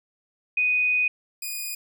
sine / 5% pulse tone pair in turn, 2489 / 2468 Hz, D#7 / D#7, 0 / -15 cents, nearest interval unison, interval 15 cents, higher first, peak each -19 / -20 dBFS, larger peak first, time 0.57-1.08 / 1.42-1.75 s, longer first, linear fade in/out 5 ms, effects none

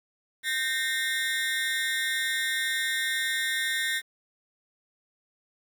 30% pulse tone with amplitude modulation, 1835 Hz, A#6, 28 cents flat, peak -19 dBFS, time 0.43-4.02 s, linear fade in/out 50 ms, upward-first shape sine, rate 278 Hz, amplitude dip 95%, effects 9-bit

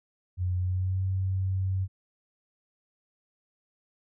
sine tone with pitch glide, 90.6 to 94.72 Hz, F#2 to F#2, -36 to +41 cents, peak -25 dBFS, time 0.37-1.88 s, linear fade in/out 50 ms, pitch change +77 cents, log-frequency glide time 0.58-1.03 s, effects none

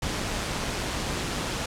pink noise with amplitude modulation, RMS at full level -28 dBFS, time 0.02-1.66 s, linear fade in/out 5 ms, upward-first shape sine, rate 191 Hz, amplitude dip 35%, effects low-pass 8000 Hz 12 dB/octave

